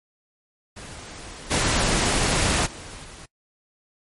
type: noise with level steps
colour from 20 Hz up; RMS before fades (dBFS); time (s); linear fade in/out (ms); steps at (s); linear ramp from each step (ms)
pink; -39 / -21 / -39 / -42; 0.76-3.26; 10; 1.5 / 2.65 / 3.03; 20
effects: noise-tail reverb RT60 0.1 s tail -24 dB re dry + MP3 48 kbps